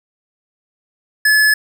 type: tone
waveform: square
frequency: 1716 Hz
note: A6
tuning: 44 cents flat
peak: -10 dBFS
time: 1.25-1.54 s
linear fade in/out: 5 ms
effects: none